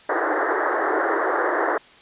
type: band-pass noise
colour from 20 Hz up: pink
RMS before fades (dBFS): -22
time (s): 0.09-1.78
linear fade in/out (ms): 5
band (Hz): 310 to 1900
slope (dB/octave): 96
effects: white hiss -49 dBFS RMS until 2.01 s + resampled to 8000 Hz